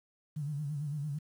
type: tone with vibrato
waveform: sine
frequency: 146.83 Hz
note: D3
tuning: in tune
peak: -33 dBFS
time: 0.36-1.19 s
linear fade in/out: 10 ms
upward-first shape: sine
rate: 8.9 Hz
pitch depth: 90 cents each way
effects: 10-bit